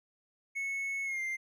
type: tone with pitch glide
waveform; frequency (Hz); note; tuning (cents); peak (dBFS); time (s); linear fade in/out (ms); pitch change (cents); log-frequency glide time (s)
triangle; 2200 to 2096; C#7 to C7; -14 to +2; -31; 0.55-1.37; 20; -84; 1.04-1.21
effects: none